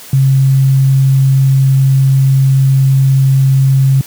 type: tone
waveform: sine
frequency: 134.5 Hz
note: C3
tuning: 48 cents sharp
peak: -5 dBFS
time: 0.13-4.01 s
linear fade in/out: 2 ms
effects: white hiss -33 dBFS RMS until 4.06 s + high-pass 80 Hz 12 dB/octave